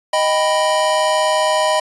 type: chord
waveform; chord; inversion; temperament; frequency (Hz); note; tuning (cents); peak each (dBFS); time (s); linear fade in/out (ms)
square; Eb augmented; none; equal; 622.3 / 784 / 987.8; Eb5 / G5 / B5; 0 / 0 / 0; -17 / -23 / -19; 0.13-1.8; 5
effects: resampled to 24000 Hz